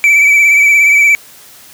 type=tone with vibrato; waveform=triangle; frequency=2302 Hz; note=D7; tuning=35 cents flat; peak=-3 dBFS; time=0.04-1.15 s; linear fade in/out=0 ms; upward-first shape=sine; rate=17 Hz; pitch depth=35 cents each way; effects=white hiss -38 dBFS RMS until 1.73 s + high-pass 60 Hz 12 dB/octave